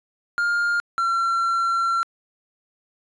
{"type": "tone pair in turn", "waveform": "triangle", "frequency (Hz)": [1408, 1360.8], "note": ["F6", "F6"], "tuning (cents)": [14, -45], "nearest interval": "minor second", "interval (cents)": 59, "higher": "first", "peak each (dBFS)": -17, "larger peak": "neither", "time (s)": [[0.38, 0.8], [0.98, 2.03]], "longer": "second", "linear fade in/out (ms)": 0, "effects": ["resampled to 22050 Hz"]}